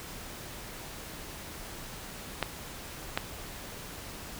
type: clicks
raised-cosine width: 0.3 ms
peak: -11 / -11 dBFS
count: 2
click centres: 2.427 / 3.175 s
effects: pink hiss -43 dBFS RMS until 4.39 s